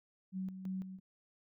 sine tone with tremolo, 188.3 Hz, F#3, 31 cents sharp, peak -36 dBFS, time 0.32-1 s, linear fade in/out 50 ms, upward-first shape square, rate 3 Hz, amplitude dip 60%, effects none

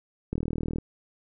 click train, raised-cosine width 3 ms, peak -16 dBFS, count 19, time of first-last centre 0.33-0.785 s, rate 39.6 Hz, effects none

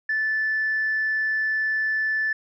sine tone, 1751 Hz, A6, 9 cents flat, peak -20 dBFS, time 0.09-2.33 s, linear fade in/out 5 ms, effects tanh soft clip ceiling -17 dBFS

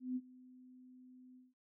sine tone with ADSR envelope, 253.7 Hz, B3, 47 cents sharp, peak -34 dBFS, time 0-1.54 s, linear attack 160 ms, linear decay 45 ms, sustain -22 dB, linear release 180 ms, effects none

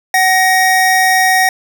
square tone pair together, 752 / 1875.3 Hz, F#5 / A#6, +28 / +10 cents, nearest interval octave + major third, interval 1582 cents, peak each -12 dBFS, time 0.14-1.49 s, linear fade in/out 2 ms, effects none

